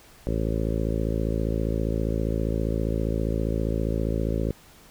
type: harmonic tone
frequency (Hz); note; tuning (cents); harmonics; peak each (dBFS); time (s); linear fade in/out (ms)
55; A1; 0; 1 / 2 / 3 / 4 / 5 / 6 / 7 / 8 / 9 / 10; -27 / -30 / -32 / -33 / -34 / -35 / -35 / -36 / -37 / -37; 0.27-4.51; 0
effects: pink hiss -52 dBFS RMS until 4.9 s